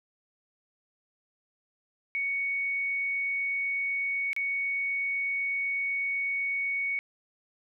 sine tone with dropouts, 2228 Hz, C#7, 8 cents sharp, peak -27 dBFS, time 2.15-6.99 s, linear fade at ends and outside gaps 0 ms, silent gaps 4.331-4.364 s, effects none

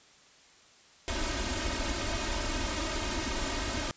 pink noise with comb filter, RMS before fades -32 dBFS, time 1.08-3.91 s, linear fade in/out 0 ms, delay 3.2 ms, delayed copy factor +0.9, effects white hiss -58 dBFS RMS until 3.96 s + resampled to 16000 Hz

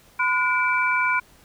sine tone cluster, 1012 / 1446 / 2324 Hz, B5 / F#6 / D7, +42 / -40 / -19 cents, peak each -23 dBFS, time 0.19-1.2 s, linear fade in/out 10 ms, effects pink hiss -54 dBFS RMS until 1.44 s

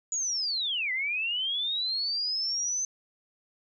sine linear two-way sweep, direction down then up, 6920 to 1975.5 to 6220 Hz, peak -27 dBFS, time 0.12-2.85 s, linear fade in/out 2 ms, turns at 0.92 s, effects none

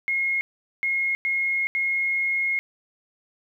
sine tone bursts at uneven times, 2155 Hz, C#7, 49 cents flat, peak -21 dBFS, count 4, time 0.08-0.41 / 0.83-1.15 / 1.25-1.67 / 1.75-2.59 s, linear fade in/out 0 ms, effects 10-bit

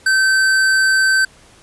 sine tone with hard clipping, 1545 Hz, G6, 26 cents flat, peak -13 dBFS, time 0.06-1.25 s, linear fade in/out 5 ms, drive 15 dB, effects pink hiss -47 dBFS RMS until 1.62 s + resampled to 24000 Hz

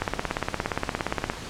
two click trains, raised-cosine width 0.5 ms, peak -22 / -9 dBFS, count 11 / 23, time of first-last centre 0.19-1.335 / 0.02-1.299 s, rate 8.73 / 17.2 Hz, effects pink hiss -37 dBFS RMS until 1.49 s + low-pass 7000 Hz 12 dB/octave

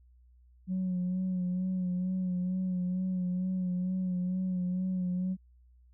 sine tone with vibrato, 183.1 Hz, F#3, 18 cents flat, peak -27 dBFS, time 0.67-5.37 s, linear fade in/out 50 ms, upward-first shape sine, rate 2.2 Hz, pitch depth 34 cents each way, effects tanh soft clip ceiling -26 dBFS + added 61 Hz sine -57 dBFS peak until 5.93 s

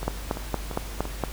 two click trains, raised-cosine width 1 ms, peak -10 / -19 dBFS, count 6 / 4, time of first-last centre 0.08-1.237 / 0.03-1.054 s, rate 4.32 / 2.93 Hz, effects added 50 Hz sine -34 dBFS peak until 1.32 s + pink hiss -40 dBFS RMS until 1.32 s

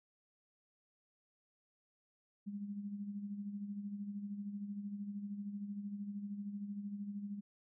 sine tone with tremolo, 203 Hz, G#3, 39 cents flat, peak -38 dBFS, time 2.46-7.41 s, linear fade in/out 20 ms, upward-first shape sine, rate 13 Hz, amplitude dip 55%, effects none

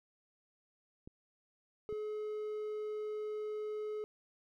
clicks, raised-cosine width 3 ms, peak -36 dBFS, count 2, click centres 1.075 / 1.926 s
triangle tone, 425.6 Hz, G#4, 42 cents sharp, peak -35 dBFS, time 1.89-4.04 s, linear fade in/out 0 ms
effects none

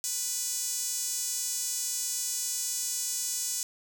sawtooth tone with high-pass filter, 493.9 Hz, B4, in tune, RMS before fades -32 dBFS, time 0.04-3.63 s, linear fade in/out 0 ms, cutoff 6800 Hz, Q 2.5, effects none

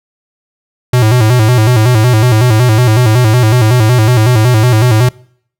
square tone with vibrato, 116.54 Hz, A#2, in tune, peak -6 dBFS, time 0.93-5.09 s, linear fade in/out 5 ms, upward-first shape square, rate 5.4 Hz, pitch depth 120 cents each way, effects noise-tail reverb RT60 0.6 s tail -24 dB re dry

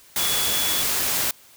sine tone in noise, 3403 Hz, G#7, 41 cents sharp, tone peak -27 dBFS, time 0.19-0.82 s, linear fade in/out 2 ms, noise white, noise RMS -23 dBFS, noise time 0.16-1.31 s, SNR -7 dB, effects white hiss -51 dBFS RMS until 1.56 s

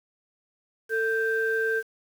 sine tone pair together, 446.7 / 1568 Hz, A4 / G6, +26 / 0 cents, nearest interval octave + minor seventh, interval 2174 cents, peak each -25 dBFS, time 0.89-1.83 s, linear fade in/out 50 ms, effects tanh soft clip ceiling -15 dBFS + 8-bit

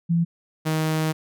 sine / sawtooth tone pair in turn, 168.7 / 157.38 Hz, E3 / D#3, +40 / +20 cents, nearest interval minor second, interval 120 cents, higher first, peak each -17 dBFS, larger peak neither, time 0.09-0.25 / 0.65-1.13 s, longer second, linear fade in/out 20 ms, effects none

